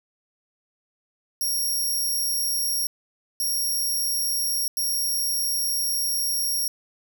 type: tone bursts at uneven times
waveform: 10% pulse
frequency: 5588 Hz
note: F8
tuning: in tune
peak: -17 dBFS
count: 3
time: 1.41-2.87 / 3.4-4.68 / 4.77-6.68 s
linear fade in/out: 2 ms
effects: none